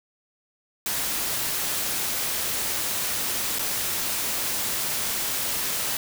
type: noise with dropouts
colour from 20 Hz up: white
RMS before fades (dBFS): -27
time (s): 0.86-5.97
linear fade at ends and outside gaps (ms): 1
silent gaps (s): 3.587-3.592
effects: none